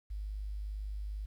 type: tone with quantisation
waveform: sine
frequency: 51.1 Hz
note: G#1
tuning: 27 cents flat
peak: -36 dBFS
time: 0.1-1.26 s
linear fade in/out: 10 ms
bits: 11
effects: none